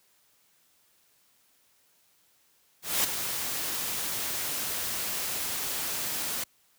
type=noise with ADSR envelope; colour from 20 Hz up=white; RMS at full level=-24 dBFS; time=2.82-6.44 s; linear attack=220 ms; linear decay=9 ms; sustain=-8 dB; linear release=6 ms; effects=white hiss -66 dBFS RMS until 6.78 s + high-pass 60 Hz 12 dB/octave